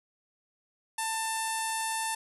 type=tone with low-pass filter; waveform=sawtooth; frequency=891 Hz; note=A5; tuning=22 cents sharp; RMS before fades=-32 dBFS; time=0.98-2.15 s; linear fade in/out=5 ms; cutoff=10000 Hz; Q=5.1; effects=none

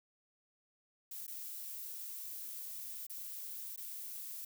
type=noise with dropouts; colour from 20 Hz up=violet; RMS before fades=-45 dBFS; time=1.11-4.45 s; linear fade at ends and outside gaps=5 ms; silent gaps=1.267-1.278 / 3.068-3.097 / 3.762-3.775 s; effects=none

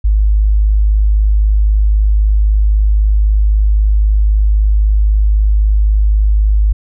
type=tone; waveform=sine; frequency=51.91 Hz; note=G#1; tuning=in tune; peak=-7 dBFS; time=0.04-6.73 s; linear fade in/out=10 ms; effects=none

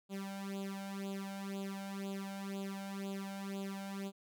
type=tone with flanger; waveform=sawtooth; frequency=196 Hz; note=G3; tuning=in tune; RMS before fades=-42 dBFS; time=0.09-4.12 s; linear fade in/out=50 ms; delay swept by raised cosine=0.26 to 1.36 ms; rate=2 Hz; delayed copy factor=+0.85; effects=none

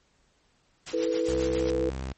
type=noise with tremolo; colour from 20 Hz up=white; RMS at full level=-35 dBFS; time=0.86-1.71 s; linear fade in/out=10 ms; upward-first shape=triangle; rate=7.4 Hz; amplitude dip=80%
type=chord; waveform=sine; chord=E suspended fourth; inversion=none; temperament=equal with one note detuned; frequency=329.6 / 440 / 496.2 Hz; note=E4 / A4 / B4; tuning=0 / 0 / +8 cents; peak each=-29 / -30 / -27 dBFS; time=0.93-1.9 s; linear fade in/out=10 ms
type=tone with pitch glide; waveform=sawtooth; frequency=65 to 65.6 Hz; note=C2 to C2; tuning=-11 to +5 cents; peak=-28 dBFS; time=1.28-2.13 s; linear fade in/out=10 ms; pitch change=+16 cents; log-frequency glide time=1.85-1.95 s
effects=pink hiss -67 dBFS RMS until 2.17 s + MP3 32 kbps

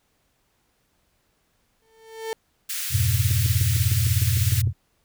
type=tone with exponential growth; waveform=35% pulse; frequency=446.3 Hz; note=A4; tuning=25 cents sharp; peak=-23 dBFS; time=1.82-2.33 s; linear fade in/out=0 ms; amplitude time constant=110 ms
type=high-pass noise; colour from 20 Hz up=white; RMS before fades=-29 dBFS; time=2.69-4.62 s; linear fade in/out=10 ms; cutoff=1600 Hz; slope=24 dB/octave
type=chord; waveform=sine; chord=F diminished; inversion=none; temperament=equal; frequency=87.31 / 103.83 / 123.47 Hz; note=F2 / Ab2 / Cb3; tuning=0 / 0 / 0 cents; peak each=-23 dBFS; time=2.9-4.73 s; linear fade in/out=50 ms
type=click train; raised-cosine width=3 ms; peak=-24 dBFS; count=10; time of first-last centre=3.31-4.674 s; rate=6.6 Hz
effects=pink hiss -68 dBFS RMS until 5.04 s

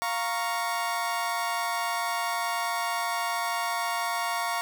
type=chord; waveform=30% pulse; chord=Bb minor; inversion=second; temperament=equal; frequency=698.5 / 932.3 / 1108.7 Hz; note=F5 / Bb5 / Db6; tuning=0 / 0 / 0 cents; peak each=-29 dBFS; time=0.02-4.61 s; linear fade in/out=0 ms; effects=none

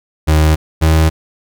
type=tone pair in turn; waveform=35% pulse; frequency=77.78 / 79.6 Hz; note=D#2 / D#2; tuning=0 / +40 cents; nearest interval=unison; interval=40 cents; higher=second; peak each=-6 dBFS; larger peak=neither; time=0.27-0.56 / 0.81-1.1 s; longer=neither; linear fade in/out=20 ms; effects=none

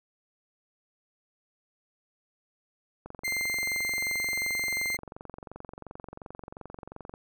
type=click train; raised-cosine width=1 ms; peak=-27 dBFS; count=94; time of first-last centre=3.06-7.139 s; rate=22.8 Hz
type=tone; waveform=40% pulse; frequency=2093 Hz; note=C7; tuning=in tune; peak=-27 dBFS; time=3.24-4.97 s; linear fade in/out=10 ms
effects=none

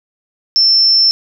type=tone; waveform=sine; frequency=5350 Hz; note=E8; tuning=25 cents sharp; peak=-7 dBFS; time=0.56-1.11 s; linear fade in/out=0 ms; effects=none

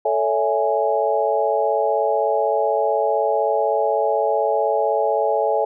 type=chord; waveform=sine; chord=A major seventh; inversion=none; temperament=equal with one note detuned; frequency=440 / 563.4 / 659.3 / 830.6 Hz; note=A4 / C#5 / E5 / G#5; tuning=0 / +28 / 0 / 0 cents; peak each=-22 dBFS; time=0.05-5.65 s; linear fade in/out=5 ms; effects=none

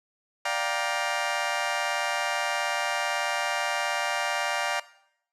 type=chord; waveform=20% pulse; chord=G minor seventh; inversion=second; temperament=just; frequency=588 / 705.6 / 784 / 940.8 Hz; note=D5 / F5 / G5 / Bb5; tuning=+2 / +18 / 0 / +16 cents; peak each=-27 dBFS; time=0.45-4.8 s; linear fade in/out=5 ms; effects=noise-tail reverb RT60 0.7 s tail -18 dB re dry + low-pass 8000 Hz 12 dB/octave

